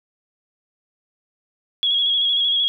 sine tone with vibrato, 3322 Hz, G#7, in tune, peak -16 dBFS, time 1.83-2.68 s, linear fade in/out 0 ms, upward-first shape square, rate 13 Hz, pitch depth 27 cents each way, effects none

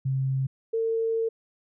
sine tone pair in turn, 133.4 / 452.1 Hz, C3 / A4, +34 / +47 cents, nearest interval octave + major sixth, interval 2113 cents, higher second, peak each -23 dBFS, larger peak neither, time 0.05-0.47 / 0.73-1.29 s, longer second, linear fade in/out 10 ms, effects none

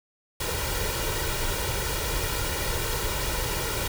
pink noise with comb filter, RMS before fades -28 dBFS, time 0.4-3.88 s, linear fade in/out 5 ms, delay 2.1 ms, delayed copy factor +0.65, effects none

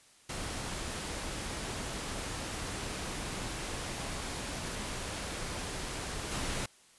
pink noise with level steps, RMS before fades -38 / -35 dBFS, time 0.29-6.66 s, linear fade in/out 5 ms, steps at 6.31 s, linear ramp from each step 10 ms, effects white hiss -61 dBFS RMS until 6.98 s + resampled to 24000 Hz

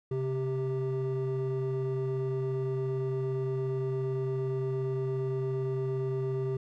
triangle tone pair together, 133.56 / 392 Hz, C3 / G4, +36 / 0 cents, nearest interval octave + perfect fifth, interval 1864 cents, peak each -28 dBFS, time 0.11-6.57 s, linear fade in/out 5 ms, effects tanh soft clip ceiling -24 dBFS

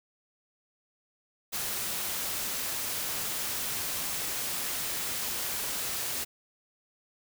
white noise, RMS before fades -33 dBFS, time 1.52-6.25 s, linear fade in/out 20 ms, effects none

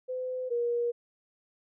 sine tone pair in turn, 509 / 476 Hz, C5 / A#4, -48 / +36 cents, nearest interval minor second, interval 116 cents, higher first, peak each -31 / -26 dBFS, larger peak second, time 0.08-0.5 / 0.5-0.92 s, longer neither, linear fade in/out 20 ms, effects none

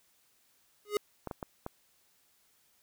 square tone with exponential growth, 415.3 Hz, G#4, in tune, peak -24 dBFS, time 0.85-0.97 s, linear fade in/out 2 ms, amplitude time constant 26 ms
clicks, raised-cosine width 1 ms, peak -23 dBFS, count 4, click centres 1.273 / 1.312 / 1.428 / 1.664 s
effects white hiss -69 dBFS RMS until 2.82 s

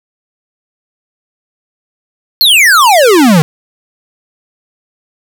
square exponential sweep, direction down, 4435 to 146.83 Hz, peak -4 dBFS, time 2.41-3.42 s, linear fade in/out 0 ms, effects none

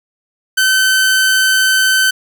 sawtooth tone, 1532 Hz, G6, 40 cents flat, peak -6 dBFS, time 0.57-2.11 s, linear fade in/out 10 ms, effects none

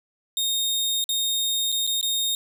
sawtooth tone with dropouts, 3700 Hz, A#7, 14 cents flat, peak -19 dBFS, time 0.37-2.35 s, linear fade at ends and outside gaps 1 ms, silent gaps 1.041-1.091 / 1.719-1.724 / 1.867-1.874 / 2.012-2.028 s, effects none

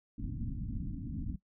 pink low-pass noise, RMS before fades -38 dBFS, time 0.18-1.36 s, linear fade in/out 5 ms, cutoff 300 Hz, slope 96 dB/octave, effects noise-tail reverb RT60 0.1 s tail -18 dB re dry

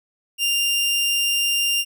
sawtooth tone, 2794 Hz, F7, in tune, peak -15 dBFS, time 0.38-1.85 s, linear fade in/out 50 ms, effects none

